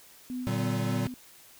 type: tone with tremolo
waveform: sine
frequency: 251.2 Hz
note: B3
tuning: 30 cents sharp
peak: -31 dBFS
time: 0.3-1.14 s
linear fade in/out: 0 ms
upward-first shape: sine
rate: 3.4 Hz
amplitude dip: 45%
type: chord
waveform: square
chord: Bb augmented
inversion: none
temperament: equal with one note detuned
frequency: 116.54 / 146.83 / 189.43 Hz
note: Bb2 / D3 / F#3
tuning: 0 / 0 / +41 cents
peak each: -31 / -36 / -33 dBFS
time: 0.47-1.07 s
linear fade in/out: 0 ms
effects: white hiss -54 dBFS RMS until 1.59 s